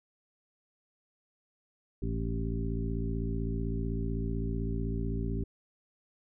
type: harmonic tone with a mistuned harmonic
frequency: 55.8 Hz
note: A1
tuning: 25 cents sharp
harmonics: 1 / 2 / 3 / 4 / 5 / 7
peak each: -33 / -36 / -38 / -39 / -40 / -41 dBFS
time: 2.02-5.44 s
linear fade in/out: 5 ms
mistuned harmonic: 1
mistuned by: -140 cents
effects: none